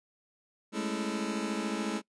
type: chord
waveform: sawtooth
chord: A major seventh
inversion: third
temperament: just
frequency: 206.2 / 220 / 275 / 330 Hz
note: G#3 / A3 / C#4 / E4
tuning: -12 / 0 / -14 / +2 cents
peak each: -32 / -31 / -35 / -33 dBFS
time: 0.72-2.02 s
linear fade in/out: 50 ms
effects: noise-tail reverb RT60 0.1 s tail -22 dB re dry + resampled to 22050 Hz